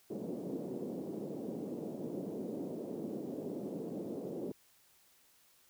pink band-pass noise, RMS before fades -41 dBFS, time 0.1-4.52 s, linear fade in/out 5 ms, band 200 to 490 Hz, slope 24 dB/octave, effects white hiss -67 dBFS RMS until 5.69 s

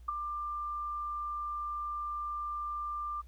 sine tone with ADSR envelope, 1189 Hz, D6, 21 cents sharp, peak -26 dBFS, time 0.08-3.22 s, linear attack 10 ms, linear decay 9 ms, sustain -8 dB, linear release 19 ms, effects added 60 Hz sine -49 dBFS peak until 3.27 s + pink hiss -70 dBFS RMS until 3.27 s

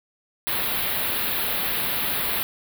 white band-stop noise, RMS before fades -25 dBFS, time 0.47-2.43 s, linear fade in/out 0 ms, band 4200 to 11000 Hz, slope 48 dB/octave, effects none

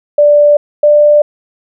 sine tone pair in turn, 587.3 / 592.4 Hz, D5 / D5, 0 / +15 cents, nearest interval unison, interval 15 cents, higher second, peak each -3 dBFS, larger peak neither, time 0.18-0.57 / 0.83-1.22 s, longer neither, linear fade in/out 5 ms, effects none

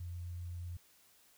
sine tone with vibrato, 87.31 Hz, F2, in tune, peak -40 dBFS, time 0-0.77 s, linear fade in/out 5 ms, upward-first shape triangle, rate 8.2 Hz, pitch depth 10 cents each way, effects white hiss -66 dBFS RMS until 1.37 s

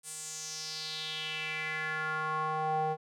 square tone with band-pass filter sweep, 156.1 Hz, D#3, 6 cents sharp, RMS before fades -35 dBFS, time 0.03-2.97 s, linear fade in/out 50 ms, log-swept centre 9100 to 650 Hz, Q 4, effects none

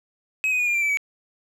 triangle tone with pitch steps, 2548 / 2500 / 2453 / 2406 / 2361 / 2316 / 2273 Hz, D#7 / D#7 / D#7 / D7 / D7 / D7 / C#7, +41 / +8 / -25 / +41 / +9 / -25 / +43 cents, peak -18 dBFS, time 0.44-0.972 s, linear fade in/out 0 ms, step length 76 ms, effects none

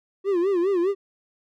triangle tone with vibrato, 370 Hz, F#4, in tune, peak -17 dBFS, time 0.24-0.95 s, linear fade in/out 50 ms, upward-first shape sine, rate 4.9 Hz, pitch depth 150 cents each way, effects none

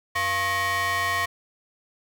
35% pulse ring-modulated tone, 393.1 Hz, G4, 5 cents sharp, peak -18 dBFS, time 0.15-1.26 s, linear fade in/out 10 ms, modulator 1480 Hz, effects none

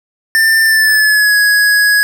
square tone with pitch glide, 1789 to 1669.2 Hz, A6 to G#6, +28 to +8 cents, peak -8 dBFS, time 0.35-2.03 s, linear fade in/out 0 ms, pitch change -120 cents, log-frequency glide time 0.63-1.37 s, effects none

